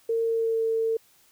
sine tone with pitch glide, 456.4 to 450.1 Hz, A#4 to A4, -37 to +39 cents, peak -22 dBFS, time 0.09-0.97 s, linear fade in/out 5 ms, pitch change -24 cents, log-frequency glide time 0.25-0.63 s, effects white hiss -60 dBFS RMS until 1.31 s

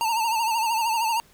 square tone with vibrato, 904 Hz, A5, 47 cents sharp, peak -22 dBFS, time 0.01-1.2 s, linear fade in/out 0 ms, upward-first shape sine, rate 13 Hz, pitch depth 73 cents each way, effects pink hiss -56 dBFS RMS until 1.33 s

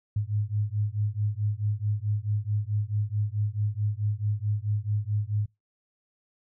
sine beating tone pair, 102.5 / 107.1 Hz, G#2 / A2, -22 / -46 cents, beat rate 4.6 Hz, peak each -28 dBFS, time 0.16-5.46 s, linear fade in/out 5 ms, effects noise-tail reverb RT60 0.2 s tail -25 dB re dry

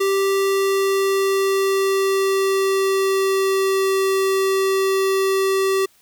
square tone with pitch glide, 391.1 to 385.7 Hz, G4 to G4, -4 to -28 cents, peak -17 dBFS, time 0-5.86 s, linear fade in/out 10 ms, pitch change -24 cents, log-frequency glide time 0.38-3.95 s, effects white hiss -56 dBFS RMS until 6.01 s

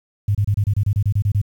sine tone bursts, 102 Hz, G#2, 31 cents flat, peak -14 dBFS, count 12, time 0.28-1.416 s, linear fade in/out 5 ms, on 69 ms, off 28 ms, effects 8-bit

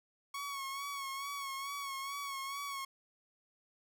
sawtooth tone with vibrato, 1108.7 Hz, C#6, in tune, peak -35 dBFS, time 0.34-2.85 s, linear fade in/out 5 ms, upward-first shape sine, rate 2.3 Hz, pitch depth 44 cents each way, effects none

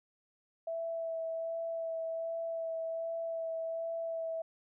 sine tone with vibrato, 658 Hz, E5, 3 cents flat, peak -34 dBFS, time 0.67-4.42 s, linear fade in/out 5 ms, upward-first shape sine, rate 1.3 Hz, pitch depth 13 cents each way, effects none

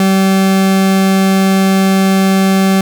40% pulse tone, 192.2 Hz, G3, 34 cents flat, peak -7 dBFS, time 0-2.81 s, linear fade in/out 2 ms, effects none

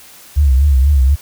sine tone with vibrato, 68.8 Hz, C#2, 12 cents flat, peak -7 dBFS, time 0.36-1.16 s, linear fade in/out 20 ms, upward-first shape triangle, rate 4.1 Hz, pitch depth 150 cents each way, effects white hiss -40 dBFS RMS until 1.21 s

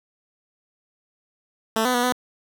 10% pulse tone with pitch steps, 222.1 / 251.2 / 243.6 / 249.9 Hz, A3 / B3 / B3 / B3, +16 / +30 / -24 / +21 cents, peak -11 dBFS, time 1.76-2.124 s, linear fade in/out 2 ms, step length 91 ms, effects none

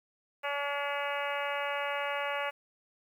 harmonic tone with a mistuned harmonic, 284.7 Hz, C#4, 46 cents sharp, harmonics 2 / 3 / 4 / 5 / 6 / 7 / 8 / 9 / 10, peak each -36 / -38 / -39 / -40 / -41 / -41 / -42 / -43 / -43 dBFS, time 0.43-2.51 s, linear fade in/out 20 ms, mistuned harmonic 7, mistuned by +28 cents, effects 10-bit

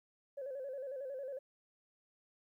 sine tone with vibrato, 538 Hz, C5, 48 cents sharp, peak -39 dBFS, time 0.37-1.39 s, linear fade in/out 10 ms, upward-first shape square, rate 11 Hz, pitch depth 75 cents each way, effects tanh soft clip ceiling -36 dBFS + 13-bit

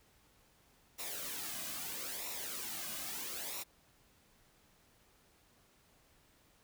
white noise with flanger, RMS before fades -42 dBFS, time 0.98-3.64 s, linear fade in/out 20 ms, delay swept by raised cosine 0.63 to 2.23 ms, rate 0.77 Hz, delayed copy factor -0.65, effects pink hiss -68 dBFS RMS until 6.63 s

